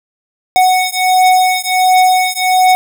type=beating tone pair; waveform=square; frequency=740 / 741.4 Hz; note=F#5 / F#5; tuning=0 / +3 cents; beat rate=1.4 Hz; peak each=-12 dBFS; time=0.56-2.75 s; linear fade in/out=0 ms; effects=none